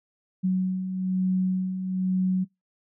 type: beating tone pair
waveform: sine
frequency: 185 / 186.1 Hz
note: F#3 / F#3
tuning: 0 / +10 cents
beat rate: 1.1 Hz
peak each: -31 / -23 dBFS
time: 0.43-2.45 s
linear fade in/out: 20 ms
effects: noise-tail reverb RT60 0.2 s tail -25 dB re dry